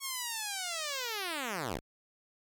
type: linear sweep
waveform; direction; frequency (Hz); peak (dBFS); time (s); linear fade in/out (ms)
5% pulse; down; 1108.7 to 36; -23; 0-1.81; 50
effects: none